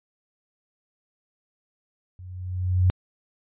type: tone with level ramp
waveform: sine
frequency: 91.3 Hz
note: F#2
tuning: 23 cents flat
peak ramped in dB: -39 to -14 dBFS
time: 2.19-2.9 s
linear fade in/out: 0 ms
effects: resampled to 8000 Hz